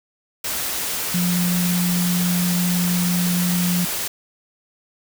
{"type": "tone in noise", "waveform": "sine", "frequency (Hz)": 177.3, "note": "F3", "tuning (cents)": 26, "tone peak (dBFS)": -18, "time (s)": [1.14, 3.85], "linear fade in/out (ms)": 5, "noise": "white", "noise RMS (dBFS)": -25, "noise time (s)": [0.44, 4.08], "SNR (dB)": 4, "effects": []}